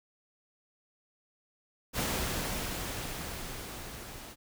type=noise with level ramp; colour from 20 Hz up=pink; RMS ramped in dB=-31 to -46 dBFS; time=1.93-4.36 s; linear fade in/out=50 ms; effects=none